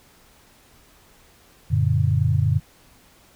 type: chord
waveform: sine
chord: Gb augmented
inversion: none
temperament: just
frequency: 92.5 / 115.62 / 144.53 Hz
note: Gb2 / Bb2 / D3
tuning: 0 / -14 / -27 cents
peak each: -21 dBFS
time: 1.7-2.6 s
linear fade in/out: 20 ms
effects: pink hiss -54 dBFS RMS until 3.35 s